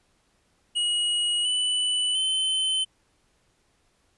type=tone with pitch steps; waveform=square; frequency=2900 / 2982 / 3065 Hz; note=F#7 / F#7 / G7; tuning=-35 / +13 / -40 cents; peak=-23 dBFS; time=0.75-2.85 s; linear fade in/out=20 ms; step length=700 ms; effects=pink hiss -67 dBFS RMS until 4.17 s + resampled to 24000 Hz